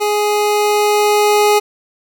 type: tone with level ramp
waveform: 25% pulse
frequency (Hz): 417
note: G#4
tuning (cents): +7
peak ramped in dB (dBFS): -10 to -5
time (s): 0-1.6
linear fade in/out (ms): 20
effects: none